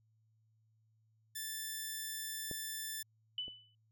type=tone; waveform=5% pulse; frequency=1760 Hz; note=A6; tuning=in tune; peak=-29 dBFS; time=1.35-3.03 s; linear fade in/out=10 ms
type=clicks; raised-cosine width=2 ms; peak=-30 / -40 dBFS; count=2; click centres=2.513 / 3.481 s
type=tone with exponential decay; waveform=sine; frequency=2992 Hz; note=F#7; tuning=19 cents sharp; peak=-34 dBFS; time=3.38-3.75 s; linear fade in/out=2 ms; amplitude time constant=79 ms
effects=added 110 Hz sine -70 dBFS peak until 3.91 s